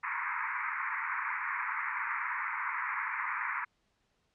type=band-pass noise; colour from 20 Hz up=pink; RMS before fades=-35 dBFS; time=0.03-3.65 s; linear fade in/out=10 ms; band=920 to 2300 Hz; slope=96 dB/octave; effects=pink hiss -75 dBFS RMS until 4.34 s + low-pass 6000 Hz 12 dB/octave